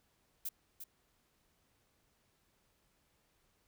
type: noise with echo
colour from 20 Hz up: violet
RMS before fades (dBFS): -39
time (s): 0.45-0.49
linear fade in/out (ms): 5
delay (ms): 350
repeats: 1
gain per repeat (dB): -8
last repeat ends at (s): 0.84
effects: pink hiss -75 dBFS RMS until 3.67 s